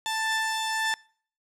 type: tone pair together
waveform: sawtooth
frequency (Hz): 883.1 / 1768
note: A5 / A6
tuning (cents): +6 / +8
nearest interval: octave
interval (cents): 1202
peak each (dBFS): -25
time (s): 0.06-0.94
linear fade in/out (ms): 0
effects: noise-tail reverb RT60 0.5 s tail -24 dB re dry + low-pass 10000 Hz 12 dB/octave